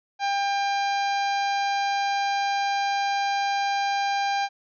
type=harmonic tone; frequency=798 Hz; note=G5; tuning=31 cents sharp; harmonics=1 / 2 / 3 / 4 / 5 / 6 / 7 / 8; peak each=-23 / -32 / -34 / -40 / -37 / -39 / -45 / -45 dBFS; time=0.19-4.49 s; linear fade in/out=50 ms; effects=none